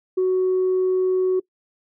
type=tone; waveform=sine; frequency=371.4 Hz; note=F#4; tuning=7 cents sharp; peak=-15 dBFS; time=0.17-1.4 s; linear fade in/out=10 ms; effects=noise-tail reverb RT60 0.1 s tail -22 dB re dry + tanh soft clip ceiling -14 dBFS